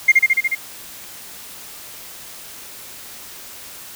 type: tone with echo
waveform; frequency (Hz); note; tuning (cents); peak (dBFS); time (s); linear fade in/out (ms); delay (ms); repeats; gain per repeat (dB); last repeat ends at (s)
sine; 2117; C7; +20; -4; 0.08-0.12; 10; 72; 6; -2; 0.552
effects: tanh soft clip ceiling -4 dBFS + white hiss -37 dBFS RMS until 3.95 s